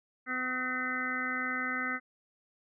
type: harmonic tone with a mistuned harmonic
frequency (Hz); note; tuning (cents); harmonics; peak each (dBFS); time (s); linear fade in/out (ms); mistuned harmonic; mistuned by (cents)
254; B3; +49; 1 / 2 / 3 / 5 / 6 / 7 / 8; -39 / -47 / -47 / -37 / -36 / -40 / -36; 0.26-2; 50; 7; +42
effects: none